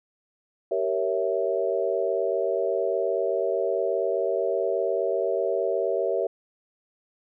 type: chord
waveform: sine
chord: G diminished seventh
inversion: none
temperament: equal with one note detuned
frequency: 387.3 / 466.2 / 554.4 / 659.3 Hz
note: G4 / Bb4 / Db5 / Fb5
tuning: -21 / 0 / 0 / 0 cents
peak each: -28 dBFS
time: 0.71-6.27 s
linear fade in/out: 5 ms
effects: none

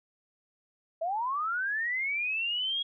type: linear sweep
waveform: sine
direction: up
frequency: 630 to 3322 Hz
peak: -28 dBFS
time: 1.01-2.83 s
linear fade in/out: 10 ms
effects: none

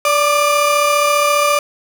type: tone pair together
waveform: 30% pulse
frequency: 581.6 / 1198 Hz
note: D5 / D6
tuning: -17 / +34 cents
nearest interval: octave + minor second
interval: 1251 cents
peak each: -12 dBFS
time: 0.05-1.59 s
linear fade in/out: 2 ms
effects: none

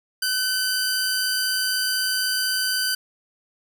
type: tone pair together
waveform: sawtooth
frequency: 1516 / 4734 Hz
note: F#6 / D8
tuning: +42 / +13 cents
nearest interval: octave + minor sixth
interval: 1971 cents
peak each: -21 dBFS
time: 0.22-2.95 s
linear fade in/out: 5 ms
effects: none

